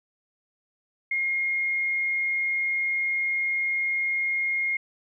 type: tone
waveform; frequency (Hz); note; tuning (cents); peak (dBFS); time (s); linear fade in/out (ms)
sine; 2140; C7; +38; -23; 1.11-4.77; 5
effects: none